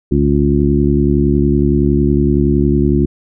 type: harmonic tone with a mistuned harmonic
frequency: 70.8 Hz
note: C#2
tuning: 37 cents sharp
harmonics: 1 / 2 / 3 / 4 / 5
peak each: -16 / -16 / -16 / -16 / -16 dBFS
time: 0.11-3.06 s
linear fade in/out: 10 ms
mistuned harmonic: 1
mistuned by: -100 cents
effects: none